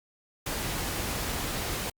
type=noise; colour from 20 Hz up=pink; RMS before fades=-32 dBFS; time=0.46-1.9 s; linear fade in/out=5 ms; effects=Opus 48 kbps